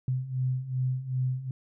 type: beating tone pair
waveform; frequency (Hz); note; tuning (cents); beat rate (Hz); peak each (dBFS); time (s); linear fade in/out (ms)
sine; 127 / 129.6; B2 / C3; +49 / -16; 2.6; -32 / -28; 0.08-1.51; 2
effects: none